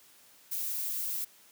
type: noise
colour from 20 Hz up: violet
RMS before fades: -34 dBFS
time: 0.51-1.25 s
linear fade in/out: 10 ms
effects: white hiss -59 dBFS RMS until 1.51 s + high-pass 100 Hz 12 dB/octave